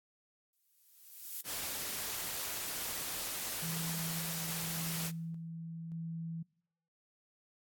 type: noise with exponential growth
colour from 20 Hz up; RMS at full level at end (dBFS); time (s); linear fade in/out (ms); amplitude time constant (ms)
violet; -38; 0.53-1.41; 2; 190
type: noise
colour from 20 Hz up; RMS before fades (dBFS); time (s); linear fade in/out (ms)
white; -39; 1.44-5.12; 50
type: tone with tremolo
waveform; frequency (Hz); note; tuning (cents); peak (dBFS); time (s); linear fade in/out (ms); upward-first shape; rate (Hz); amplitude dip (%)
sine; 164.81; E3; 0; -38; 3.62-6.43; 10; square; 0.87; 30
effects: noise-tail reverb RT60 0.7 s tail -24 dB re dry + AAC 64 kbps